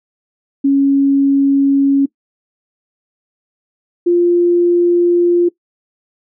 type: tone pair in turn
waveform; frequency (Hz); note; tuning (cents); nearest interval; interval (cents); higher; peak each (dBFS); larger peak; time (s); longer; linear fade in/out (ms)
sine; 276.7 / 348.6; C#4 / F4; -3 / -3; major third; 400; second; -8; neither; 0.64-2.06 / 4.06-5.49; second; 10
effects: noise-tail reverb RT60 0.1 s tail -20 dB re dry